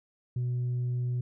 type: tone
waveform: sine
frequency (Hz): 123.47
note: B2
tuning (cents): 0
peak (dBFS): -25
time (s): 0.36-1.21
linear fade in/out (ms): 5
effects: tanh soft clip ceiling -26 dBFS